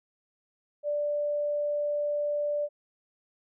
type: tone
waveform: sine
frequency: 587.3 Hz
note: D5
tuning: in tune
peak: -26 dBFS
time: 0.83-2.69 s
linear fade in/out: 50 ms
effects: none